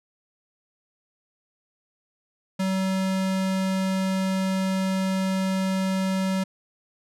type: tone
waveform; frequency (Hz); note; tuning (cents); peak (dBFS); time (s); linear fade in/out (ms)
square; 190; F#3; +46; -23; 2.59-6.44; 10
effects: low-pass 11000 Hz 12 dB/octave